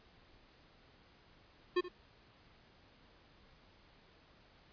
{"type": "tone with echo", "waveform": "square", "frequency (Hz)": 359, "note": "F4", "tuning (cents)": 48, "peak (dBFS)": -29, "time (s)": [1.76, 1.81], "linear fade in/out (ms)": 10, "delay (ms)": 77, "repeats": 1, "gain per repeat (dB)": -15, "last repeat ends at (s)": 1.887, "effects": ["pink hiss -64 dBFS RMS until 4.72 s", "resampled to 11025 Hz"]}